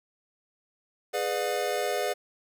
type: chord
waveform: square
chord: G# diminished seventh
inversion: none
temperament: just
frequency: 415.3 / 498.4 / 598 / 717.6 Hz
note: G#4 / B4 / D5 / F5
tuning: 0 / +16 / +31 / +47 cents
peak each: -33 dBFS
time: 1.13-2.14 s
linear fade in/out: 20 ms
effects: none